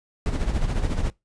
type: noise with tremolo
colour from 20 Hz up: brown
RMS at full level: -21 dBFS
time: 0.26-1.1 s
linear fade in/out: 0 ms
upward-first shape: sine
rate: 14 Hz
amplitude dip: 60%
effects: noise-tail reverb RT60 0.2 s tail -23 dB re dry + resampled to 22050 Hz